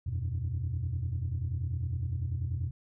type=chord; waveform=sine; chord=E suspended second; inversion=none; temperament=equal; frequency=82.41 / 92.5 / 123.47 Hz; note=E2 / F#2 / B2; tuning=0 / 0 / 0 cents; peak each=-33 dBFS; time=0.06-2.71 s; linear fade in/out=10 ms; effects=tanh soft clip ceiling -25 dBFS